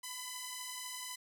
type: beating tone pair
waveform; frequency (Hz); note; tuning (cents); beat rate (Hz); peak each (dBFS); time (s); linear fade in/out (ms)
5% pulse; 996 / 1008; B5 / B5; +14 / +35; 12; -34 / -31; 0.03-1.16; 10
effects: none